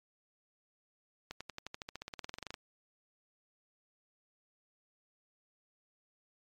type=accelerating click train; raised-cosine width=0.2 ms; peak=-24 dBFS; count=21; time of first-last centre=1.31-2.542 s; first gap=96 ms; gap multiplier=0.95; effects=MP3 96 kbps